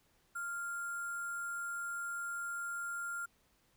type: tone with sample-and-hold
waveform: sine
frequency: 1395 Hz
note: F6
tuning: 2 cents flat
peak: -37 dBFS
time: 0.35-3.26 s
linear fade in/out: 10 ms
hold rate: 8820 Hz
effects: pink hiss -72 dBFS RMS until 3.76 s